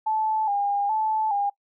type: tone with vibrato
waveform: sine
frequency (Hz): 839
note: G#5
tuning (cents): +17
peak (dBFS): -21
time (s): 0.06-1.5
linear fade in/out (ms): 10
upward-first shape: square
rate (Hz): 1.2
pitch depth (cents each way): 65
effects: noise-tail reverb RT60 0.1 s tail -22 dB re dry